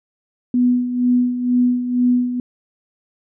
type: tone with tremolo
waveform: sine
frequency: 246.9 Hz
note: B3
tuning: in tune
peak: -11 dBFS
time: 0.54-2.4 s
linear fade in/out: 2 ms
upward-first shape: sine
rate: 2.1 Hz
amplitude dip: 65%
effects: none